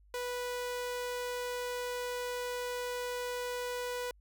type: tone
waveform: sawtooth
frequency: 492 Hz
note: B4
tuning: 7 cents flat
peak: -31 dBFS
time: 0.14-4.11 s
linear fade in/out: 2 ms
effects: added 50 Hz sine -59 dBFS peak until 4.2 s